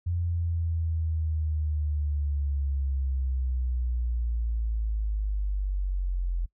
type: linear sweep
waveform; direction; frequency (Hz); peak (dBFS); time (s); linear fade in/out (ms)
sine; down; 87.31 to 42.96; -25; 0.06-6.46; 10
effects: noise-tail reverb RT60 0.1 s tail -23 dB re dry